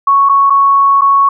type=tone with dropouts; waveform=sine; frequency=1108.7 Hz; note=C#6; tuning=in tune; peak=-5 dBFS; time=0.07-1.29 s; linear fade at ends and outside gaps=5 ms; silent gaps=0.29-0.294 / 0.499-0.503 / 1.011-1.017 s; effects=none